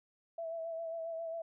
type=tone with vibrato; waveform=sine; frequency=659.3 Hz; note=E5; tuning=in tune; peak=-37 dBFS; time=0.38-1.42 s; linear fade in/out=5 ms; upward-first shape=sine; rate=7.4 Hz; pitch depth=30 cents each way; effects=none